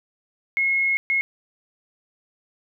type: tone bursts at uneven times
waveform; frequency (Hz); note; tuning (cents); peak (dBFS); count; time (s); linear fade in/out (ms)
sine; 2167; C#7; -40; -18; 2; 0.57-0.97 / 1.1-1.21; 0
effects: none